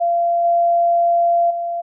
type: tone with level steps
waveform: sine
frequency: 687 Hz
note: F5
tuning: 29 cents flat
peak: -14 / -12 / -20 dBFS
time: 0-1.82 s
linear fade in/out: 20 ms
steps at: 0.44 / 1.5 s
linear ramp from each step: 10 ms
effects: none